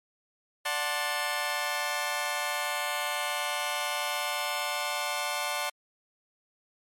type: chord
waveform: 15% pulse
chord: D dominant seventh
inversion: none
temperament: just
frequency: 587.3 / 734.2 / 881 / 1057.2 Hz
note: D5 / F#5 / A5 / C6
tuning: 0 / -14 / +2 / +18 cents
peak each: -28 dBFS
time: 0.65-5.7 s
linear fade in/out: 10 ms
effects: MP3 64 kbps